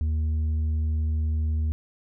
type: tone with tanh clipping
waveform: sine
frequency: 78 Hz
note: D#2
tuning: 5 cents sharp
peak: -23 dBFS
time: 0.01-1.72 s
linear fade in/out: 0 ms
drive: 4 dB
effects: none